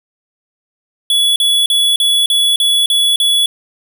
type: tone bursts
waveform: square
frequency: 3396 Hz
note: G#7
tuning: 38 cents sharp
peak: -10 dBFS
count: 8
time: 1.1-3.46 s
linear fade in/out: 2 ms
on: 260 ms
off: 40 ms
effects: none